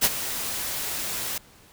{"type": "noise with ADSR envelope", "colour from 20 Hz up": "white", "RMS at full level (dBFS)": -17, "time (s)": [0.01, 1.38], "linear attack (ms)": 35, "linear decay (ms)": 40, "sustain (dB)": -13, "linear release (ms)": 3, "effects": ["pink hiss -53 dBFS RMS until 1.72 s"]}